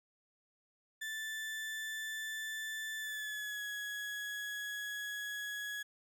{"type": "tone with pitch glide", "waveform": "35% pulse", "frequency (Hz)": [1760, 1674.7], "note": ["A6", "G#6"], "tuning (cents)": [0, 14], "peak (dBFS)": -37, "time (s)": [1.01, 5.83], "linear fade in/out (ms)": 10, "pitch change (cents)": -86, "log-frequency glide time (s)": [2.98, 3.63], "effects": []}